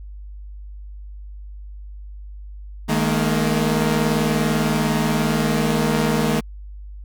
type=chord; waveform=sawtooth; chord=D# suspended fourth; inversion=none; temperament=equal with one note detuned; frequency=155.56 / 212.9 / 233.1 Hz; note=D#3 / G#3 / A#3; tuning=0 / +43 / 0 cents; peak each=-18 dBFS; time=2.88-6.41 s; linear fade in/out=20 ms; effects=added 50 Hz sine -33 dBFS peak until 7.04 s